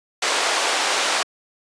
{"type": "band-pass noise", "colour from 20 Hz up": "pink", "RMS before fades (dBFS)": -21, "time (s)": [0.22, 1.23], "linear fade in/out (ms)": 5, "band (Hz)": [580, 7500], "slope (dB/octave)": 12, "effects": ["high-pass 300 Hz 12 dB/octave", "resampled to 22050 Hz"]}